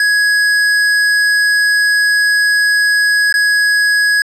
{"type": "tone with dropouts", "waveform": "square", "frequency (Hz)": 1669, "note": "G#6", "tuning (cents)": 8, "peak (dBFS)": -10, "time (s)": [0, 4.22], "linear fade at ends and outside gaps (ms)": 2, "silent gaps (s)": [3.326, 3.34], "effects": ["low-pass 9000 Hz 12 dB/octave"]}